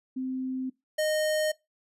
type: tone pair in turn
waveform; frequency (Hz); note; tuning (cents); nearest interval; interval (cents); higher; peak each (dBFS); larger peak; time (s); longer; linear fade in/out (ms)
sine / square; 259.4 / 617; C4 / D#5; -15 / -15; octave + minor third; 1500; second; -29 / -25; second; 0.16-0.7 / 0.98-1.52; neither; 10
effects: noise-tail reverb RT60 0.2 s tail -21 dB re dry + resampled to 32000 Hz